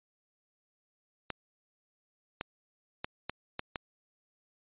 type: clicks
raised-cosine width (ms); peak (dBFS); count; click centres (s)
0.3; -18; 6; 1.303 / 2.411 / 3.045 / 3.296 / 3.594 / 3.758
effects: resampled to 8000 Hz